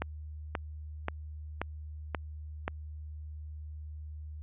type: click train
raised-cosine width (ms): 0.5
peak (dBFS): -16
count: 6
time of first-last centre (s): 0.02-2.68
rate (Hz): 1.88
effects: added 76 Hz sine -40 dBFS peak until 4.42 s + resampled to 8000 Hz

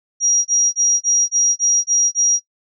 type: tone bursts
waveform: sine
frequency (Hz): 5720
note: F8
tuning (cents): +41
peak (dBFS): -12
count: 8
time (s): 0.2-2.396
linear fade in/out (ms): 50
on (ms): 250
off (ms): 28
effects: noise-tail reverb RT60 0.1 s tail -20 dB re dry

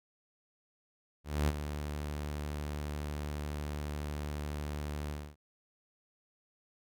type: tone with ADSR envelope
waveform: sawtooth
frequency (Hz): 74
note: D2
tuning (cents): +14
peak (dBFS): -22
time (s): 1.24-5.36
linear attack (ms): 240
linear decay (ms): 38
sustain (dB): -10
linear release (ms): 260
effects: none

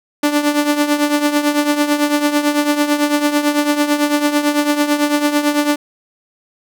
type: tone with tremolo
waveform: sawtooth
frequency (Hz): 293.7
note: D4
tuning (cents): 0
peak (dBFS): -6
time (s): 0.23-5.76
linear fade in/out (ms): 5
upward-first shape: triangle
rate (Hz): 9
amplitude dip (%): 75
effects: none

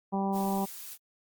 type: harmonic tone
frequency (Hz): 195.5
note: G3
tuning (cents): -4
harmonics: 1 / 2 / 3 / 4 / 5 / 6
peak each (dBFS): -29 / -36 / -40 / -33 / -37 / -49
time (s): 0.12-0.66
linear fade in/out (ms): 20
type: noise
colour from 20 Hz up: blue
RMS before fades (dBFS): -43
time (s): 0.32-0.98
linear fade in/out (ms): 50
effects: Opus 32 kbps

